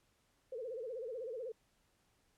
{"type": "tone with vibrato", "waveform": "sine", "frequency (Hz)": 479.9, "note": "B4", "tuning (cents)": -50, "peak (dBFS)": -40, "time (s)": [0.52, 1.52], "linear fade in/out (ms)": 5, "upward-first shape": "sine", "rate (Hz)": 16, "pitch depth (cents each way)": 170, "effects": ["pink hiss -75 dBFS RMS until 2.37 s", "low-pass 12000 Hz 12 dB/octave"]}